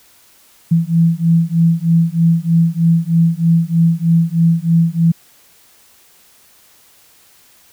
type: beating tone pair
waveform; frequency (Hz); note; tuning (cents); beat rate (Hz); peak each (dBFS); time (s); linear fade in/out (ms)
sine; 164.81 / 168.01; E3 / E3; 0 / +33; 3.2; -13; 0.71-5.12; 10
effects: white hiss -49 dBFS RMS until 7.72 s